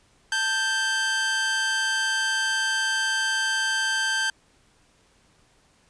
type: tone pair together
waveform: sawtooth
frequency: 880 / 1568 Hz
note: A5 / G6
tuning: 0 / 0 cents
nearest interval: minor seventh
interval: 1000 cents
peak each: -29 / -19 dBFS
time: 0.32-4.3 s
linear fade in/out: 2 ms
effects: pink hiss -61 dBFS RMS until 5.89 s + resampled to 22050 Hz